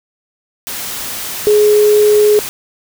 sine tone in noise, 419.9 Hz, G#4, 19 cents sharp, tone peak -6 dBFS, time 1.47-2.39 s, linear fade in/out 0 ms, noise white, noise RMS -23 dBFS, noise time 0.67-2.49 s, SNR +14 dB, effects none

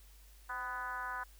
sine tone with frequency modulation, 1244.5 Hz, D#6, in tune, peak -37 dBFS, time 0.49-1.24 s, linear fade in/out 10 ms, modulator 242 Hz, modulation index 1.7, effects added 50 Hz sine -56 dBFS peak until 1.39 s + white hiss -64 dBFS RMS until 1.39 s

